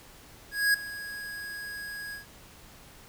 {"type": "tone with ADSR envelope", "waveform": "square", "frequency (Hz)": 1654, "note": "G#6", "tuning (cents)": -8, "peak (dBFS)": -20, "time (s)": [0.51, 2.26], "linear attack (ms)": 230, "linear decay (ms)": 6, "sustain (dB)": -17, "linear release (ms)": 130, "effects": ["pink hiss -52 dBFS RMS until 3.08 s"]}